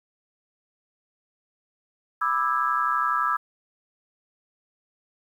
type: chord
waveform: sine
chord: E dominant seventh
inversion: second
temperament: just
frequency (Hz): 988.9 / 1186.7 / 1318.5 / 1648.1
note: B5 / D6 / E6 / G#6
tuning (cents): +2 / +18 / 0 / -14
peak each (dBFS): -30 / -26 / -24 / -30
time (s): 2.21-3.37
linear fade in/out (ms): 10
effects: 9-bit